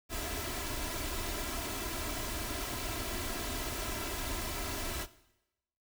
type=noise with comb filter; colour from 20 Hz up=pink; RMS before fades=-37 dBFS; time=0.09-5.07 s; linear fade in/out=50 ms; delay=3 ms; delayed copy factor=+0.65; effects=noise-tail reverb RT60 0.9 s tail -17 dB re dry